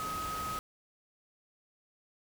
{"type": "tone in noise", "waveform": "sine", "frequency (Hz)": 1266, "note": "D#6", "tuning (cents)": 30, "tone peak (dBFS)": -35, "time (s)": [0, 0.59], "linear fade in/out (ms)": 0, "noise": "pink", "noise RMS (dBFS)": -42, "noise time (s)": [0, 0.59], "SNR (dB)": 4, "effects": []}